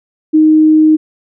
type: tone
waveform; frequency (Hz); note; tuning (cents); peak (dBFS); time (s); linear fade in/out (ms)
sine; 311.1; D#4; 0; -4; 0.33-0.97; 20
effects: none